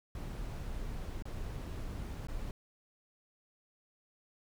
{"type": "noise with dropouts", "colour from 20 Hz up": "brown", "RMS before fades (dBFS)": -40, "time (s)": [0.15, 2.51], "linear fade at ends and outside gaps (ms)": 1, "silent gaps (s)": [[1.224, 1.254], [2.27, 2.284]], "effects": []}